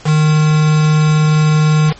triangle tone with quantisation, 153.8 Hz, D#3, 20 cents flat, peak -6 dBFS, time 0.04-1.94 s, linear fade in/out 50 ms, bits 3, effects pink hiss -39 dBFS RMS until 1.99 s + MP3 32 kbps

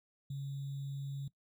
sine tone with sample-and-hold, 138.59 Hz, C#3, in tune, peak -37 dBFS, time 0.3-1.28 s, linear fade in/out 5 ms, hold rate 3675 Hz, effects noise-tail reverb RT60 0.1 s tail -19 dB re dry

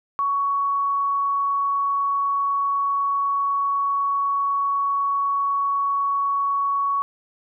sine tone, 1118 Hz, C#6, 14 cents sharp, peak -19 dBFS, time 0.19-7.02 s, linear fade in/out 0 ms, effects none

